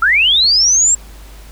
sine linear sweep, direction up, 1300 to 7630 Hz, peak -8 dBFS, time 0.02-0.95 s, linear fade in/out 5 ms, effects added 50 Hz sine -34 dBFS peak until 1.51 s + pink hiss -42 dBFS RMS until 1.51 s

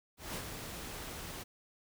pink noise with ADSR envelope, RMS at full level -39 dBFS, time 0.17-1.44 s, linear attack 180 ms, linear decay 67 ms, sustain -5 dB, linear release 18 ms, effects none

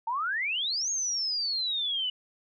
sine exponential two-way sweep, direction up then down, 880 to 6620 to 2935 Hz, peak -27 dBFS, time 0.07-2.1 s, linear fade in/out 5 ms, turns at 0.9 s, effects none

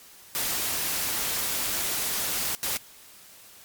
white noise bursts at uneven times, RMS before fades -28 dBFS, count 2, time 0.35-2.55 / 2.63-2.77 s, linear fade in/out 0 ms, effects white hiss -50 dBFS RMS until 3.64 s + MP3 96 kbps

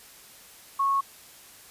sine tone, 1100 Hz, C#6, 14 cents flat, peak -21 dBFS, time 0.79-1.01 s, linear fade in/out 10 ms, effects white hiss -50 dBFS RMS until 1.7 s + resampled to 32000 Hz

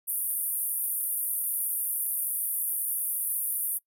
white band-pass noise, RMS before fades -30 dBFS, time 0.07-3.79 s, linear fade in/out 20 ms, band 9300 to 15000 Hz, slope 96 dB/octave, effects noise-tail reverb RT60 0.1 s tail -23 dB re dry

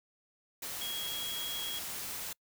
sine tone in noise, 3300 Hz, G#7, 12 cents flat, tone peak -37 dBFS, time 0.81-1.79 s, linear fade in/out 5 ms, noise white, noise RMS -40 dBFS, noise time 0.62-2.33 s, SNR 0 dB, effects noise-tail reverb RT60 0.1 s tail -26 dB re dry

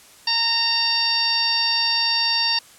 harmonic tone, 921 Hz, A#5, 21 cents flat, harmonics 1 / 2 / 3 / 4 / 5 / 6, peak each -28 / -29 / -27 / -28 / -20 / -26 dBFS, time 0.27-2.59 s, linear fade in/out 5 ms, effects white hiss -48 dBFS RMS until 2.78 s + low-pass 11000 Hz 12 dB/octave

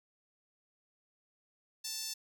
sawtooth tone with high-pass filter, 887 Hz, A5, 14 cents sharp, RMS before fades -40 dBFS, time 1.84-2.14 s, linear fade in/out 10 ms, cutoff 5200 Hz, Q 2.3, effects none

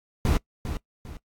brown noise with echo, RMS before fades -21 dBFS, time 0.25-0.37 s, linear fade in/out 2 ms, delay 400 ms, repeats 2, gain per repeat -9 dB, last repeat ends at 1.17 s, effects noise-tail reverb RT60 0.1 s tail -22 dB re dry + AAC 64 kbps

